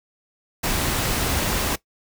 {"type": "noise", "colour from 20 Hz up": "pink", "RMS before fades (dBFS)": -23, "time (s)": [0.63, 1.76], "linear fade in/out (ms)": 10, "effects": ["noise-tail reverb RT60 0.1 s tail -18 dB re dry"]}